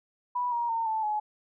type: tone with pitch steps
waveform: sine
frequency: 982 / 946.4 / 912 / 878.9 / 847 Hz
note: B5 / A#5 / A#5 / A5 / G#5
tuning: -10 / +26 / -38 / -2 / +34 cents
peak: -26 dBFS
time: 0.35-1.2 s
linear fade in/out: 10 ms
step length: 170 ms
effects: none